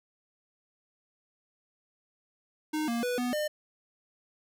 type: tone with pitch steps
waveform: square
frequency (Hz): 307.9 / 234.2 / 492.3 / 246.5 / 604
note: D#4 / A#3 / B4 / B3 / D5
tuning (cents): -18 / +8 / -6 / -3 / +48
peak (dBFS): -29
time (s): 2.73-3.48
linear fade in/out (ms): 10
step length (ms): 150
effects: none